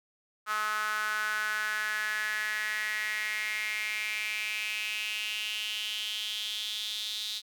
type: tone with high-pass filter sweep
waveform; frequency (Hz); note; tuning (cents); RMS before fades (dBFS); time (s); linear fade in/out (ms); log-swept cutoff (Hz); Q
sawtooth; 213.1; G#3; +45; -33; 0.46-7.42; 50; 1300 to 3800; 5.9
effects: none